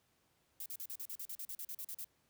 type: noise bursts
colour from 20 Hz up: violet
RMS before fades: -44 dBFS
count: 15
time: 0.6-2.045 s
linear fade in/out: 2 ms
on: 59 ms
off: 40 ms
effects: pink hiss -75 dBFS RMS until 2.29 s + high-pass 60 Hz 12 dB/octave